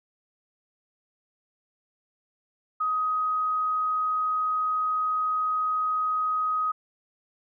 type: tone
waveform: sine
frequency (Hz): 1257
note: D#6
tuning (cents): +17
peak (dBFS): -23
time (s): 2.8-6.72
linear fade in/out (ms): 10
effects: none